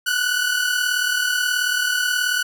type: tone pair together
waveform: sawtooth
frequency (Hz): 1461.5 / 1500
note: F#6 / F#6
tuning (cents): -22 / +23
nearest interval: unison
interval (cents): 45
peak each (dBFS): -18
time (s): 0.06-2.43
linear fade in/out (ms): 10
effects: none